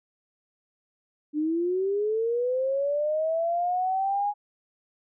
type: linear sweep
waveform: sine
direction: up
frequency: 293.7 to 830.6 Hz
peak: -23 dBFS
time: 1.33-4.34 s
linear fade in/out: 50 ms
effects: none